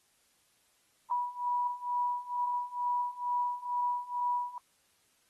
sine beating tone pair, 975 / 977.2 Hz, B5 / B5, -23 / -19 cents, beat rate 2.2 Hz, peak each -34 / -32 dBFS, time 1.11-4.58 s, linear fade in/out 2 ms, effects white hiss -70 dBFS RMS until 5.29 s + AAC 32 kbps

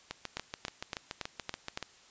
two click trains, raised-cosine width 0.2 ms, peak -17 / -19 dBFS, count 6 / 13, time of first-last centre 0.37-1.774 / 0.11-1.827 s, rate 3.56 / 6.99 Hz, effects white hiss -59 dBFS RMS until 2.1 s + resampled to 16000 Hz

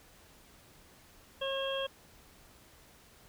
harmonic tone, 542 Hz, C#5, 39 cents flat, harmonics 1 / 2 / 3 / 5 / 6, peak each -34 / -42 / -44 / -44 / -38 dBFS, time 1.41-1.87 s, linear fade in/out 10 ms, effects pink hiss -59 dBFS RMS until 3.28 s

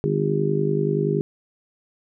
harmonic tone, 50.5 Hz, G#1, 48 cents flat, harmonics 3 / 4 / 5 / 6 / 7 / 8, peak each -23 / -29 / -31 / -34 / -27 / -23 dBFS, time 0.04-1.21 s, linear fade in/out 0 ms, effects none

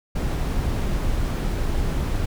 brown noise, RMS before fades -23 dBFS, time 0.15-2.26 s, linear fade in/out 10 ms, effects none

